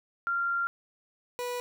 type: tone pair in turn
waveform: sine / 30% pulse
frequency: 1386 / 490 Hz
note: F6 / B4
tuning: -14 / -14 cents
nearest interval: octave + tritone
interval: 1800 cents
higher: first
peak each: -26 / -29 dBFS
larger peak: first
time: 0.27-0.67 / 1.39-1.6 s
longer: first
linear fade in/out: 0 ms
effects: none